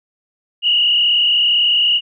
sine tone with frequency modulation, 2892 Hz, F#7, 40 cents flat, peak -11 dBFS, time 0.62-2.01 s, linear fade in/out 50 ms, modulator 37.9 Hz, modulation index 2.2, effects none

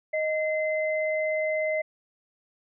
sine tone pair together, 622.3 / 2061 Hz, D#5 / C7, 0 / -27 cents, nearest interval octave + major sixth, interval 2073 cents, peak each -25 / -30 dBFS, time 0.13-1.82 s, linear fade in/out 10 ms, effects none

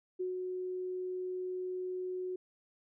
sine tone with ADSR envelope, 367.2 Hz, F#4, 13 cents flat, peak -32 dBFS, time 0.19-2.36 s, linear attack 16 ms, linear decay 140 ms, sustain -3 dB, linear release 5 ms, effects none

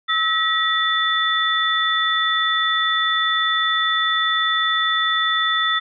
sine tone cluster, 1298 / 1919 / 3515 Hz, E6 / A#6 / A7, -27 / +50 / -2 cents, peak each -21 dBFS, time 0.08-5.8 s, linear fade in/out 20 ms, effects none

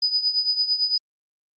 sine tone with tremolo, 4978 Hz, D#8, in tune, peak -16 dBFS, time 0.02-0.98 s, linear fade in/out 5 ms, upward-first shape triangle, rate 8.9 Hz, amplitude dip 80%, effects Opus 32 kbps

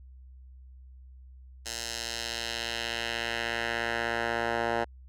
10% pulse tone with band-pass filter sweep, 116.54 Hz, A#2, in tune, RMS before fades -32 dBFS, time 1.65-4.85 s, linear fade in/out 20 ms, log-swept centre 6300 to 1000 Hz, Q 1.2, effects added 64 Hz sine -47 dBFS peak until 5.08 s

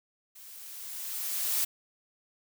blue noise with level ramp, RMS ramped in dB -50 to -27 dBFS, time 0.35-1.65 s, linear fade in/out 10 ms, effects none

